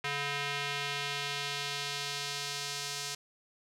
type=tone with band-pass filter sweep; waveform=square; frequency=142.8 Hz; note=D3; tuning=48 cents flat; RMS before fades=-36 dBFS; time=0.04-3.15 s; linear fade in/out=5 ms; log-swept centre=2400 to 5700 Hz; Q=1.2; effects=none